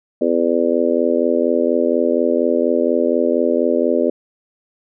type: harmonic tone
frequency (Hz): 84.2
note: E2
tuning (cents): +37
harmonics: 3 / 4 / 5 / 6 / 7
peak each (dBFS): -20 / -20 / -20 / -20 / -20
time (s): 0.21-4.1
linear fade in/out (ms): 5
effects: none